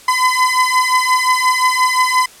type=beating tone pair; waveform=30% pulse; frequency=1012 / 1017.7 Hz; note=B5 / C6; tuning=+42 / -48 cents; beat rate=5.7 Hz; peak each=-12 dBFS; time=0.08-2.26 s; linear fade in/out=5 ms; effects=white hiss -41 dBFS RMS until 2.4 s + low-pass 11000 Hz 12 dB/octave